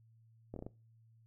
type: slowing click train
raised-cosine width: 2 ms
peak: -30 dBFS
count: 5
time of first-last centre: 0.54-0.665 s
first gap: 23 ms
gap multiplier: 1.21
effects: noise-tail reverb RT60 0.3 s tail -20 dB re dry + added 113 Hz sine -62 dBFS peak until 1.26 s